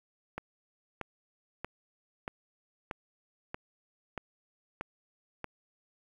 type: click train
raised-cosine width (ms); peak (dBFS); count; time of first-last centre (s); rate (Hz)
0.5; -21; 9; 0.38-5.443; 1.58
effects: 9-bit